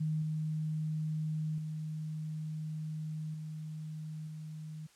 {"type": "tone with level steps", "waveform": "sine", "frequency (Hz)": 155.56, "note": "D#3", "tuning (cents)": 0, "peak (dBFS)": [-30, -32, -36, -39, -41], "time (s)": [0, 4.87], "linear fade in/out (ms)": 10, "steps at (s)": [0.22, 1.58, 3.34, 4.27], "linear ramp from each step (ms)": 2, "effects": ["white hiss -64 dBFS RMS until 4.95 s", "low-pass 9000 Hz 12 dB/octave"]}